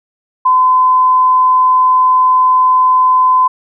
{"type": "tone", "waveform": "sine", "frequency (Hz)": 1020, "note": "C6", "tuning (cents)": -44, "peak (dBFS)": -6, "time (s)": [0.45, 3.48], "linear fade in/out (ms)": 10, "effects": []}